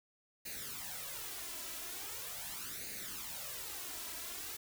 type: noise with flanger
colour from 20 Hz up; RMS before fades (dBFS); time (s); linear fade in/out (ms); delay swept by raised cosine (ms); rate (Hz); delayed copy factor
white; -44; 0.45-4.57; 10; 0.45 to 3.05; 0.41; +0.7
effects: none